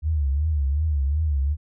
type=tone with vibrato; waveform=sine; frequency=73.42 Hz; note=D2; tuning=in tune; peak=-19 dBFS; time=0.02-1.57 s; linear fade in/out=50 ms; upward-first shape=triangle; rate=2.7 Hz; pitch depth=170 cents each way; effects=none